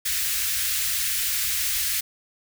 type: band-stop noise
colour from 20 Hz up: white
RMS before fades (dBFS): -25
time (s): 0.05-2.01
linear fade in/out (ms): 10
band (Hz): 100 to 1600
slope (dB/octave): 24
effects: none